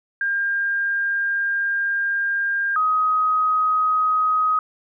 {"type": "tone pair in turn", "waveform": "sine", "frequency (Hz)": [1604, 1259], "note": ["G6", "D#6"], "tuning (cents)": [39, 20], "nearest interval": "major third", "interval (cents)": 419, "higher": "first", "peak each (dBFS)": [-19, -16], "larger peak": "second", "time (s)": [[0.21, 2.76], [2.76, 4.59]], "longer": "first", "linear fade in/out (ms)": 2, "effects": []}